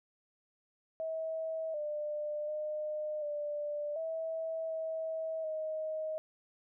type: tone with pitch steps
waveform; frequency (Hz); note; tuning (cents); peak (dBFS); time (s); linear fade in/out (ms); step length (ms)
sine; 643 / 598 / 608 / 590 / 648 / 643 / 627; E5 / D5 / D#5 / D5 / E5 / E5 / D#5; -43 / +31 / -40 / +8 / -30 / -43 / +13; -34; 1-6.18; 0; 740
effects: none